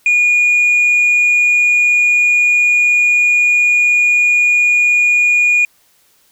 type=tone with tanh clipping; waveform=sine; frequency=2441 Hz; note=D#7; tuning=34 cents flat; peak=-9 dBFS; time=0.06-5.65 s; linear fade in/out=2 ms; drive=1 dB; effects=white hiss -54 dBFS RMS until 6.31 s